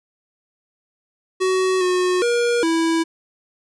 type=tone with pitch steps; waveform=square; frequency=374.3 / 363.9 / 476.4 / 328.4 Hz; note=F#4 / F#4 / A#4 / E4; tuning=+20 / -29 / +38 / -6 cents; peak=-17 dBFS; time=1.4-3.04 s; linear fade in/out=20 ms; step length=410 ms; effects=resampled to 22050 Hz